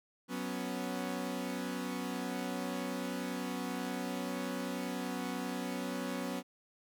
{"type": "chord", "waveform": "sawtooth", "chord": "F# suspended fourth", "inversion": "none", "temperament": "equal", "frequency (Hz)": [185, 246.9, 277.2], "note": ["F#3", "B3", "C#4"], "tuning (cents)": [0, 0, 0], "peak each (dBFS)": [-37, -35, -37], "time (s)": [0.28, 6.43], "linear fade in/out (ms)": 50, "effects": []}